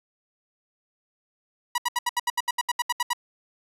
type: tone bursts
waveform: sawtooth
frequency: 970 Hz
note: B5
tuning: 31 cents flat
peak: -18 dBFS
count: 14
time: 1.75-3.133 s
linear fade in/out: 5 ms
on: 31 ms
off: 73 ms
effects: resampled to 32000 Hz